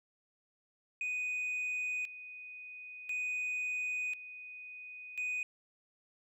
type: tone with tremolo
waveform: sine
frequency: 2489 Hz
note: D#7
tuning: in tune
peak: -31 dBFS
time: 1.01-5.43 s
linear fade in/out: 2 ms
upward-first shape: square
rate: 0.48 Hz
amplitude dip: 80%
effects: tanh soft clip ceiling -32 dBFS